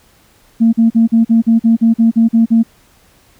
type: tone bursts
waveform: sine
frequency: 227.8 Hz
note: A#3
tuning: 40 cents flat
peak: -5 dBFS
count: 12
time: 0.6-2.633 s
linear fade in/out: 20 ms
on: 130 ms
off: 43 ms
effects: tanh soft clip ceiling -1 dBFS + pink hiss -50 dBFS RMS until 3.39 s